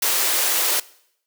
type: high-pass noise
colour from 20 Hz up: white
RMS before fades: -20 dBFS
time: 0.02-0.8 s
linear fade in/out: 5 ms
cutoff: 320 Hz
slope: 48 dB/octave
effects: noise-tail reverb RT60 0.7 s tail -21 dB re dry